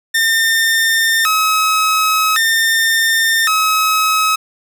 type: tone with vibrato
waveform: sawtooth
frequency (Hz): 1521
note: F#6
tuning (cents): +47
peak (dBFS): -8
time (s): 0.14-4.36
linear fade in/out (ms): 10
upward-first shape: square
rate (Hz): 0.45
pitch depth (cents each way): 300
effects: none